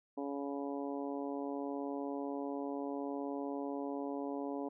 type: harmonic tone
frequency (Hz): 140.7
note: C#3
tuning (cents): +26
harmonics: 2 / 3 / 4 / 5 / 6 / 7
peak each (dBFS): -39 / -43 / -45 / -47 / -49 / -50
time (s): 0.17-4.69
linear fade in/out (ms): 10
effects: none